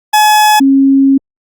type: tone pair in turn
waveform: 40% pulse / sine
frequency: 850 / 272 Hz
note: G#5 / C#4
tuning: +40 / -33 cents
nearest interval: octave + minor sixth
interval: 1973 cents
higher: first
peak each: -4 dBFS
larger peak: neither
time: 0.13-0.6 / 0.6-1.18 s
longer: second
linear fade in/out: 10 ms
effects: Opus 48 kbps